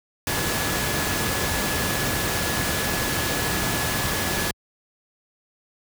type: tone in noise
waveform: sine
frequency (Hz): 1700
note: G#6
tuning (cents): +40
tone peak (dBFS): -32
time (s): 0.27-4.51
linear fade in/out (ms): 2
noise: pink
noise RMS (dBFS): -24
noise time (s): 0.27-4.51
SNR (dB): -11
effects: high-pass 60 Hz 12 dB/octave